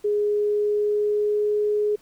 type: tone with pitch glide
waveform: sine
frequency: 415.3 to 418.7 Hz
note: G#4 to G#4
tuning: 0 to +14 cents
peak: -19 dBFS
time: 0.04-1.96 s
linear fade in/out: 10 ms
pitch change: +14 cents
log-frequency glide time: 0.19-1.55 s
effects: pink hiss -57 dBFS RMS until 2.01 s